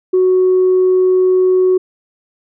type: tone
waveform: sine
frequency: 370 Hz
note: F#4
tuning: in tune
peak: -7 dBFS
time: 0.13-1.78 s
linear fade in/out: 10 ms
effects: tanh soft clip ceiling -5 dBFS